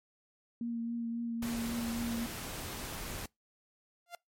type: tone with vibrato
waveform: sine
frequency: 233.1 Hz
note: A#3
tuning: in tune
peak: -33 dBFS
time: 0.61-2.26 s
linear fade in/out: 2 ms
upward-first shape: triangle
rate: 3.7 Hz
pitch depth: 21 cents each way
type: noise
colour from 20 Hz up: pink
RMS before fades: -41 dBFS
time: 1.42-3.26 s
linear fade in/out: 5 ms
type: tone with exponential growth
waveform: sawtooth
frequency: 695 Hz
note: F5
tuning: 9 cents flat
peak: -34 dBFS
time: 4.06-4.15 s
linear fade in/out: 2 ms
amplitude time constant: 18 ms
effects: noise-tail reverb RT60 0.2 s tail -26 dB re dry + MP3 64 kbps